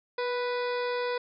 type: harmonic tone with a mistuned harmonic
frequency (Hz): 493.9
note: B4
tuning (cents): 0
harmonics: 1 / 2 / 3 / 4 / 5 / 7 / 8 / 9 / 10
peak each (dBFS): -29 / -35 / -39 / -41 / -43 / -46 / -47 / -48 / -49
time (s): 0.18-1.18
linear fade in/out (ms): 5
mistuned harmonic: 1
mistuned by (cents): -20
effects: none